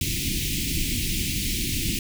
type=band-stop noise; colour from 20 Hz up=pink; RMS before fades=-26 dBFS; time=0.01-1.99 s; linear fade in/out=2 ms; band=340 to 2200 Hz; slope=48 dB/octave; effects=none